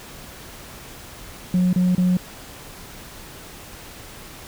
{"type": "tone bursts", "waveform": "sine", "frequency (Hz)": 181.3, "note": "F#3", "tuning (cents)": -35, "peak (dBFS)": -13, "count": 3, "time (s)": [1.54, 2.17], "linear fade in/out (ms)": 2, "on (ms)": 190, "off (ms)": 30, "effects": ["tanh soft clip ceiling -13 dBFS", "pink hiss -40 dBFS RMS until 4.47 s"]}